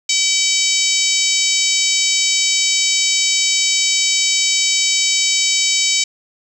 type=harmonic tone; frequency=765 Hz; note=G5; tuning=42 cents flat; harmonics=3 / 4 / 5 / 6 / 7 / 8 / 9 / 10; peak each=-22 / -22 / -22 / -22 / -22 / -22 / -22 / -22 dBFS; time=0.09-6.04 s; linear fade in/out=5 ms; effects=7-bit